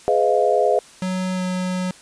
sine chord, F half-diminished seventh, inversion first, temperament just, 419.1 / 502.9 / 628.6 / 698.5 Hz, Ab4 / Cb5 / Eb5 / F5, +16 / +31 / +18 / 0 cents, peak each -20 dBFS, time 0.08-0.79 s, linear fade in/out 0 ms
square tone with pitch glide, 185.3 to 183.49 Hz, F#3 to F#3, +3 to -14 cents, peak -22 dBFS, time 1.02-1.91 s, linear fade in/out 2 ms, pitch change -17 cents, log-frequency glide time 1.34-1.42 s
effects white hiss -46 dBFS RMS until 2.01 s + resampled to 22050 Hz

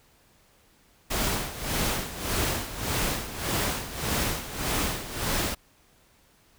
pink noise with tremolo, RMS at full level -26 dBFS, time 1.1-5.55 s, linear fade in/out 10 ms, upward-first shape sine, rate 1.7 Hz, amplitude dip 75%, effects pink hiss -61 dBFS RMS until 6.58 s

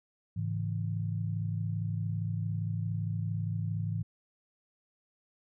sine tone cluster, 105.9 / 138.7 / 163.4 Hz, G#2 / C#3 / E3, +34 / +1 / -15 cents, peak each -32 / -40 / -35 dBFS, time 0.36-4.03 s, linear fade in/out 10 ms, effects none

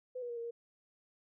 sine tone with pitch steps, 505 / 483.8 / 473.8 / 464.8 / 469.4 Hz, B4 / B4 / A#4 / A#4 / A#4, +39 / -36 / +28 / -5 / +12 cents, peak -38 dBFS, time 0.15-0.51 s, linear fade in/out 10 ms, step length 72 ms, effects none

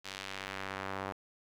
sawtooth tone with band-pass filter sweep, 96.6 Hz, G2, 25 cents flat, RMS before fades -41 dBFS, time 0.04-1.13 s, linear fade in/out 20 ms, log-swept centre 3900 to 950 Hz, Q 0.94, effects 10-bit

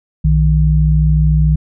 sine tone pair together, 61.04 / 154.7 Hz, B1 / D#3, -20 / -10 cents, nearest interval octave + major third, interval 1610 cents, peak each -11 dBFS, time 0.24-1.56 s, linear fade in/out 10 ms, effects none

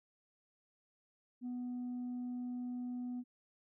sine tone, 246.9 Hz, B3, in tune, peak -36 dBFS, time 1.41-3.24 s, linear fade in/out 50 ms, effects tanh soft clip ceiling -37 dBFS

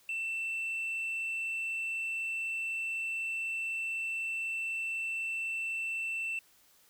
sine tone, 2676 Hz, E7, 25 cents sharp, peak -30 dBFS, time 0.09-6.39 s, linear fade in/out 2 ms, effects tanh soft clip ceiling -31 dBFS + white hiss -64 dBFS RMS until 6.89 s

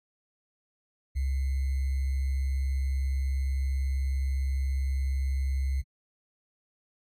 sine tone with sample-and-hold, 67 Hz, C2, 42 cents sharp, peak -25 dBFS, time 1.15-5.82 s, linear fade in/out 20 ms, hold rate 2100 Hz, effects AAC 48 kbps

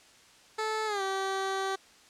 15% pulse tone with pitch glide, 435.8 to 386 Hz, A4 to G4, -17 to -27 cents, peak -23 dBFS, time 0.58-1.76 s, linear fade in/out 10 ms, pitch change -210 cents, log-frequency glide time 0.86-1.02 s, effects white hiss -57 dBFS RMS until 2.09 s + low-pass 7000 Hz 12 dB/octave

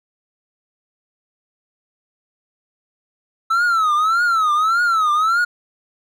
triangle tone with vibrato, 1310 Hz, E6, 11 cents flat, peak -12 dBFS, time 3.5-5.45 s, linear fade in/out 10 ms, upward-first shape triangle, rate 1.7 Hz, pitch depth 180 cents each way, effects none

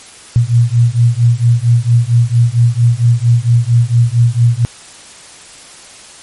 sine beating tone pair, 116.54 / 120.94 Hz, A#2 / B2, 0 / -36 cents, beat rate 4.4 Hz, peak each -10 dBFS, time 0.36-4.65 s, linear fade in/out 0 ms, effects white hiss -36 dBFS RMS until 6.22 s + MP3 48 kbps

